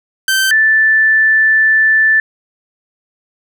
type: tone pair in turn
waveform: sawtooth / sine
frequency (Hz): 1552 / 1759.9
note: G6 / A6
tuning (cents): -18 / 0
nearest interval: major second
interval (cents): 218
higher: second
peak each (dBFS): -7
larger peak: neither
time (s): 0.28-0.51 / 0.51-2.2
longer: second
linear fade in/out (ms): 2
effects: none